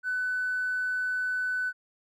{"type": "tone with tanh clipping", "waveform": "triangle", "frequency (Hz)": 1500, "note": "F#6", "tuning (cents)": 23, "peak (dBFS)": -26, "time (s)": [0.03, 1.73], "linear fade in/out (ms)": 50, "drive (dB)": 1, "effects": []}